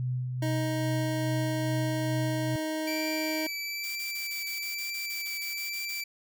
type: tone with tremolo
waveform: sine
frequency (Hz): 126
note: B2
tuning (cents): +35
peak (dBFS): -27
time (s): 0-2.56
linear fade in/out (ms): 0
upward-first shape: sine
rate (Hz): 2.4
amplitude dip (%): 35
type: tone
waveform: 25% pulse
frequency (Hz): 313.2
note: D#4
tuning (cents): +11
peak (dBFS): -26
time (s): 0.42-3.47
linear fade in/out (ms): 5
type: tone with vibrato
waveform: 25% pulse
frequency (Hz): 2325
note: D7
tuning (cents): -18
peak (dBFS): -29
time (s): 2.87-6.04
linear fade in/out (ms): 5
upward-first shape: triangle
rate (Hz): 1.1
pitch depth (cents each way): 12
type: noise bursts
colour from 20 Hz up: blue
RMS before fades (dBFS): -42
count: 14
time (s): 3.83-6.014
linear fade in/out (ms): 10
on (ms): 130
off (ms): 28
effects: none